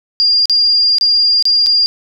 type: tone with dropouts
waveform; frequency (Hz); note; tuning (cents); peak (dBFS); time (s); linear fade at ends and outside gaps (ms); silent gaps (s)
sine; 4806; D8; +39; -8; 0.2-1.86; 0; 0.456-0.497 / 0.984-1.011 / 1.425-1.454 / 1.662-1.668
effects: none